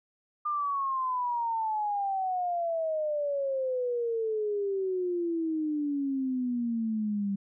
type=exponential sweep; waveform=sine; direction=down; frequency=1209 to 196 Hz; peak=-27 dBFS; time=0.45-7.36 s; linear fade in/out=10 ms; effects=none